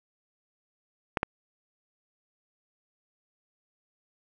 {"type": "clicks", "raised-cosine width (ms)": 0.5, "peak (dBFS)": -10, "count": 2, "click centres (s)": [1.172, 1.231], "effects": []}